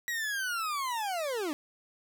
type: linear sweep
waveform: 40% pulse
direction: down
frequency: 1930 to 277.2 Hz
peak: -30 dBFS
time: 0.08-1.53 s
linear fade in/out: 0 ms
effects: none